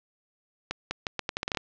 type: accelerating click train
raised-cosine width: 0.2 ms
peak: -11 dBFS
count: 11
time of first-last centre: 0.71-1.572 s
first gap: 200 ms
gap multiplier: 0.79
effects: low-pass 5000 Hz 12 dB/octave